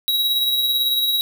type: tone with tremolo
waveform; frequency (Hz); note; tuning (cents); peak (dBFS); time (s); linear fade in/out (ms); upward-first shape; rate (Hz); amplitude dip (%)
square; 3857; B7; -42; -16; 0.08-1.21; 0; sine; 18; 35
effects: 7-bit